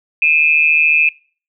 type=tone pair together; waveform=sine; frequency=2438 / 2592 Hz; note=D#7 / E7; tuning=-36 / -30 cents; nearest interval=minor second; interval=106 cents; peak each=-12 dBFS; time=0.22-1.09 s; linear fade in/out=2 ms; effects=noise-tail reverb RT60 0.4 s tail -22 dB re dry